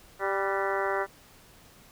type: harmonic tone with a mistuned harmonic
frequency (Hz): 196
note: G3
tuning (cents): 0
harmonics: 2 / 3 / 4 / 5 / 6 / 7 / 8 / 9 / 10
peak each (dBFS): -31 / -33 / -34 / -35 / -36 / -36 / -37 / -38 / -38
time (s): 0.19-1.07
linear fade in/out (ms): 50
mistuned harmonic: 8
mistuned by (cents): -71
effects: pink hiss -55 dBFS RMS until 1.91 s